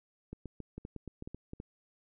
clicks, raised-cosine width 3 ms, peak -29 dBFS, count 12, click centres 0.33 / 0.457 / 0.603 / 0.78 / 0.851 / 0.963 / 1.077 / 1.224 / 1.275 / 1.346 / 1.534 / 1.601 s, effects none

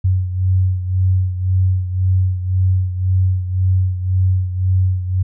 sine beating tone pair, 92.5 / 94.4 Hz, F#2 / F#2, 0 / +35 cents, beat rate 1.9 Hz, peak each -14 / -20 dBFS, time 0.04-5.23 s, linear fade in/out 10 ms, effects none

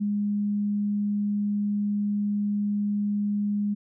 sine tone, 205.6 Hz, G#3, 17 cents flat, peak -23 dBFS, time 0-3.75 s, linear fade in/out 20 ms, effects none

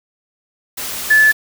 sine tone in noise, 1734 Hz, A6, 26 cents flat, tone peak -7 dBFS, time 1.1-1.32 s, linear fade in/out 10 ms, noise white, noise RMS -25 dBFS, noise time 0.77-1.33 s, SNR +15 dB, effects none

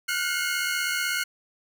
sawtooth tone cluster, 1418 / 1494 / 2152 Hz, F6 / F#6 / C7, +26 / +16 / +48 cents, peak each -26 dBFS, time 0.08-1.24 s, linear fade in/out 10 ms, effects none

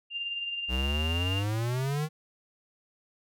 sine tone with tremolo, 2794 Hz, F7, in tune, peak -29 dBFS, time 0.1-1.44 s, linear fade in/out 50 ms, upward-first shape triangle, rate 19 Hz, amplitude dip 50%
square exponential sweep, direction up, 61.74 to 158.2 Hz, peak -28 dBFS, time 0.68-2.09 s, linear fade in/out 50 ms
effects none

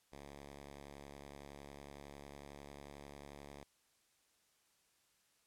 5% pulse tone with pitch glide, 70.8 to 71.25 Hz, C#2 to C#2, +37 to +48 cents, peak -40 dBFS, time 0.12-3.64 s, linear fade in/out 5 ms, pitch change +11 cents, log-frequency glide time 1.36-2.88 s, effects white hiss -75 dBFS RMS until 5.46 s + low-pass 11000 Hz 12 dB/octave

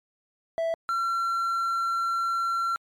triangle tone pair in turn, 659.3 / 1360.4 Hz, E5 / F6, 0 / -46 cents, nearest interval octave + minor second, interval 1254 cents, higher second, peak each -22 dBFS, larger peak neither, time 0.58-0.74 / 0.89-2.76 s, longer second, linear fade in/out 0 ms, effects MP3 96 kbps

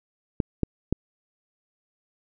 clicks, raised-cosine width 3 ms, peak -9 dBFS, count 3, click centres 0.402 / 0.633 / 0.926 s, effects none

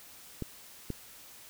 clicks, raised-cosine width 3 ms, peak -21 dBFS, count 2, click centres 0.423 / 0.903 s, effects white hiss -52 dBFS RMS until 1.49 s

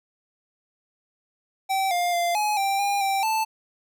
square tone with pitch steps, 772 / 704 / 693 / 842 / 786 / 805 / 782 / 880 Hz, G5 / F5 / F5 / G#5 / G5 / G5 / G5 / A5, -27 / +14 / -14 / +24 / +4 / +46 / -4 / 0 cents, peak -22 dBFS, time 1.69-3.45 s, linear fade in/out 20 ms, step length 220 ms, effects none

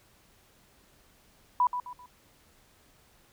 sine tone with echo, 987.8 Hz, B5, in tune, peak -20 dBFS, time 1.6-1.67 s, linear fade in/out 2 ms, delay 130 ms, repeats 3, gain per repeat -9 dB, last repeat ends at 2.06 s, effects pink hiss -62 dBFS RMS until 3.32 s

